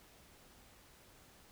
silence, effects pink hiss -62 dBFS RMS until 1.51 s

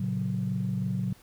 sine chord, F# major, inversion first, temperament just, 115.62 / 138.75 / 185 Hz, A#2 / C#3 / F#3, -14 / +2 / 0 cents, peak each -31 / -32 / -29 dBFS, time 0-1.13 s, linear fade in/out 5 ms, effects tanh soft clip ceiling -19 dBFS + pink hiss -57 dBFS RMS until 1.22 s

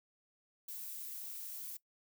violet noise, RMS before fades -45 dBFS, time 0.68-1.77 s, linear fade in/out 5 ms, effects noise-tail reverb RT60 0.1 s tail -19 dB re dry

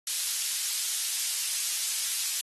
pink high-pass noise, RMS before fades -30 dBFS, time 0.07-2.41 s, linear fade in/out 2 ms, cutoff 4600 Hz, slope 12 dB/octave, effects AAC 32 kbps

